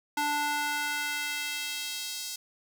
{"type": "tone with high-pass filter sweep", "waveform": "square", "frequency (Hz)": 293.7, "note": "D4", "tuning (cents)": 0, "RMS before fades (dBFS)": -32, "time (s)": [0.17, 2.36], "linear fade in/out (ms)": 5, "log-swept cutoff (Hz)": [720, 5100], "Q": 1.3, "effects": []}